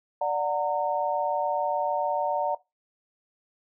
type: chord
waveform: sine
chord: D augmented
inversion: none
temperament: just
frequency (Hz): 587.3 / 734.2 / 917.7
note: D5 / F#5 / A#5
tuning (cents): 0 / -14 / -27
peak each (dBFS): -28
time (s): 0.21-2.55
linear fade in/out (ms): 5
effects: noise-tail reverb RT60 0.2 s tail -19 dB re dry